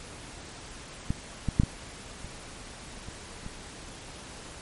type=clicks; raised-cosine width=5 ms; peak=-14 / -14 / -7 / -13 / -29 / -29 / -26 dBFS; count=7; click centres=1.105 / 1.487 / 1.599 / 1.635 / 2.246 / 3.086 / 3.464 s; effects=pink hiss -44 dBFS RMS until 4.61 s + MP3 48 kbps